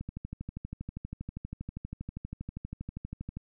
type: click train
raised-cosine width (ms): 5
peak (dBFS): -25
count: 43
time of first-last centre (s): 0.01-3.37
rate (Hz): 12.5
effects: none